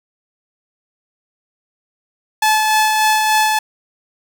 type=tone with tremolo; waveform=sawtooth; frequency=864 Hz; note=A5; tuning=32 cents flat; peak=-7 dBFS; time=2.42-3.59 s; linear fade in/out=5 ms; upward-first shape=sine; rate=3.4 Hz; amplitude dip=30%; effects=7-bit